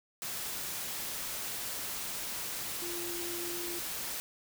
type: tone in noise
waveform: sine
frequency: 346 Hz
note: F4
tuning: 16 cents flat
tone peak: -40 dBFS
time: 2.82-3.79 s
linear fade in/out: 0 ms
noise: white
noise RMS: -38 dBFS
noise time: 0.22-4.2 s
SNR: -5 dB
effects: none